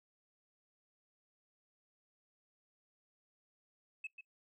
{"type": "tone with echo", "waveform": "sine", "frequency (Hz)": 2600, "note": "E7", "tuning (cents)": -24, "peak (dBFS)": -38, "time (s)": [4.04, 4.07], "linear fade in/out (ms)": 5, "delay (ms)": 140, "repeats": 1, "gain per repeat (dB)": -10, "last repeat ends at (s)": 4.21, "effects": ["noise-tail reverb RT60 0.1 s tail -20 dB re dry", "tanh soft clip ceiling -37 dBFS"]}